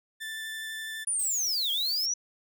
30% pulse tone with vibrato, 1766 Hz, A6, 6 cents sharp, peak -32 dBFS, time 0.2-1.05 s, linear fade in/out 20 ms, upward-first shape sine, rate 12 Hz, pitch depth 10 cents each way
sine linear two-way sweep, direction down then up, 9800 to 3174 to 5980 Hz, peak -26 dBFS, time 1.07-2.14 s, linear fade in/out 5 ms, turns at 1.71 s
violet noise, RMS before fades -39 dBFS, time 1.19-2.06 s, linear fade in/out 5 ms
effects none

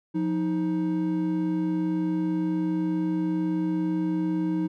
triangle tone pair together, 176.5 / 314.1 Hz, F3 / D#4, +19 / +16 cents, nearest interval minor seventh, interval 997 cents, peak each -26 / -23 dBFS, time 0.14-4.68 s, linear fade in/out 20 ms, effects none

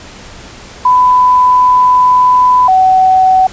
sine tone pair in turn, 1000 / 752 Hz, B5 / F#5, +21 / +28 cents, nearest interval perfect fourth, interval 493 cents, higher first, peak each -4 dBFS, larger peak neither, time 0.85-2.68 / 2.68-3.47 s, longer first, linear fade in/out 5 ms, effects pink hiss -32 dBFS RMS until 3.52 s + resampled to 16000 Hz

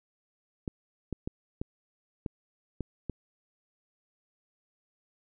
clicks, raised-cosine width 3 ms, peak -20 dBFS, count 7, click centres 0.678 / 1.127 / 1.275 / 1.615 / 2.262 / 2.807 / 3.097 s, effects none

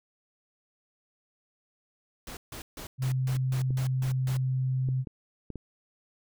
pink noise bursts, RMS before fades -41 dBFS, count 9, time 2.27-4.37 s, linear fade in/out 2 ms, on 100 ms, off 150 ms
sine tone, 130 Hz, C3, 11 cents flat, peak -25 dBFS, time 2.98-5.05 s, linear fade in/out 50 ms
clicks, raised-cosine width 3 ms, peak -25 dBFS, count 5, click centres 3.706 / 4.888 / 5.072 / 5.503 / 5.557 s
effects none

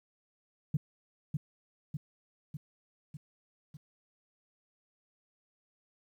sine tone with echo, 150 Hz, D3, 37 cents sharp, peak -24 dBFS, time 0.74-0.77 s, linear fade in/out 5 ms, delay 600 ms, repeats 5, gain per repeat -4 dB, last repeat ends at 3.77 s, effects tanh soft clip ceiling -20 dBFS + 11-bit

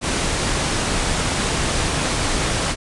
pink low-pass noise, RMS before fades -21 dBFS, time 0.01-2.76 s, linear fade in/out 50 ms, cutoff 10000 Hz, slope 96 dB/octave, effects none

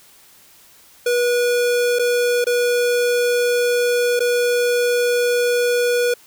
square tone with dropouts, 485.1 Hz, B4, 31 cents flat, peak -16 dBFS, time 1.06-6.14 s, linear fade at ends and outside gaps 5 ms, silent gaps 1.988-1.993 / 2.443-2.467 / 4.194-4.203 s, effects white hiss -49 dBFS RMS until 6.26 s

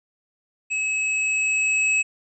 square tone with level ramp, 2575 Hz, E7, 41 cents flat, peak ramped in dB -23 to -18 dBFS, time 0.7-2.03 s, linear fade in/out 20 ms, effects resampled to 22050 Hz

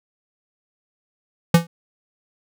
square tone with exponential decay, 168.6 Hz, E3, 39 cents sharp, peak -7 dBFS, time 1.54-1.67 s, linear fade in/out 5 ms, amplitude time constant 28 ms, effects none

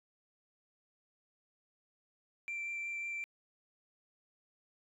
sine tone with vibrato, 2351 Hz, D7, 1 cent sharp, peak -35 dBFS, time 2.48-3.24 s, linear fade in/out 0 ms, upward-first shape triangle, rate 5.5 Hz, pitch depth 9 cents each way, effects tanh soft clip ceiling -35 dBFS

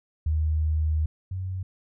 sine tone pair in turn, 77.78 / 93.21 Hz, D#2 / F#2, 0 / +13 cents, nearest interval minor third, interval 313 cents, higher second, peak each -21 / -28 dBFS, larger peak first, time 0.26-1.06 / 1.31-1.63 s, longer first, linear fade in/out 5 ms, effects none

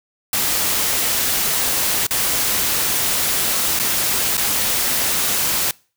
white noise with dropouts, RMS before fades -19 dBFS, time 0.33-5.71 s, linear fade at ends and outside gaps 2 ms, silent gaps 2.068-2.108 / 3.791-3.797 / 4.37-4.377 s, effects noise-tail reverb RT60 0.4 s tail -25 dB re dry

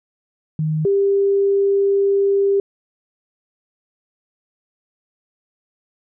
sine tone pair in turn, 155.56 / 396.8 Hz, D#3 / G4, 0 / +21 cents, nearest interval octave + major third, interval 1621 cents, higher second, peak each -17 / -13 dBFS, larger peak second, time 0.59-0.85 / 0.85-2.6 s, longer second, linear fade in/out 2 ms, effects none

